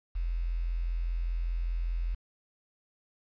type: tone with quantisation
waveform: sine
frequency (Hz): 42.53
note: F1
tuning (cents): -45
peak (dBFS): -28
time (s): 0.15-2.15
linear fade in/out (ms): 10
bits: 9
effects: resampled to 11025 Hz